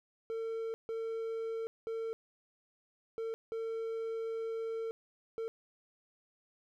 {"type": "tone bursts at uneven times", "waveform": "triangle", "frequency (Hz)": 451.5, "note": "A4", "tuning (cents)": 45, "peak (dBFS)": -33, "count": 6, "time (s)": [[0.3, 0.74], [0.89, 1.67], [1.87, 2.13], [3.18, 3.34], [3.52, 4.91], [5.38, 5.48]], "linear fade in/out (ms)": 0, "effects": []}